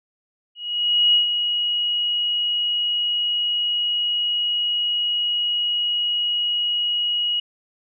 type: tone with ADSR envelope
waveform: sine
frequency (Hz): 2900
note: F#7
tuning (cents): -35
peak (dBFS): -12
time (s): 0.55-7.4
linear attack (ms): 590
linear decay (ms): 120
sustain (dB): -7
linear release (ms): 6
effects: none